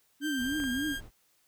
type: tone with vibrato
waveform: sine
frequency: 274.1 Hz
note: C#4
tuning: 19 cents flat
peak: -30 dBFS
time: 0.2-0.96 s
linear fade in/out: 50 ms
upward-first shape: triangle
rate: 3.4 Hz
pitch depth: 230 cents each way
type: tone with pitch glide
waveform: 30% pulse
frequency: 1568 to 1609.3 Hz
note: G6 to G6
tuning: 0 to +45 cents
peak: -31 dBFS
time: 0.21-1.01 s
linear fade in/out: 50 ms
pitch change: +45 cents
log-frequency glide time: 0.33-0.74 s
type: noise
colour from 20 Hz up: brown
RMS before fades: -46 dBFS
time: 0.37-1.11 s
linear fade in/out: 50 ms
type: clicks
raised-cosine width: 0.5 ms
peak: -30 dBFS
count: 2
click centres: 0.601 / 0.639 s
effects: white hiss -69 dBFS RMS until 1.47 s